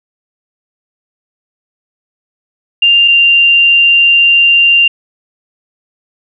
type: tone pair in turn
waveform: sine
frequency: 2794 / 2783 Hz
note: F7 / F7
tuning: 0 / -7 cents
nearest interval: unison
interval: 7 cents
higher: first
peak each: -4 dBFS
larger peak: neither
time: 2.82-3.08 / 3.08-4.88 s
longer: second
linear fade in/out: 5 ms
effects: none